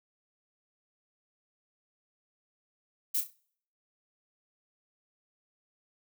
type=noise with echo; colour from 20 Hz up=violet; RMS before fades=-29 dBFS; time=3.14-3.21 s; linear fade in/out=10 ms; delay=32 ms; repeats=4; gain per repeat=-9 dB; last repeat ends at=3.338 s; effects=noise-tail reverb RT60 0.6 s tail -25 dB re dry